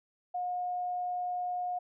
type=tone; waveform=sine; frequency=719 Hz; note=F#5; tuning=50 cents flat; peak=-31 dBFS; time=0.34-1.79 s; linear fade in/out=10 ms; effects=none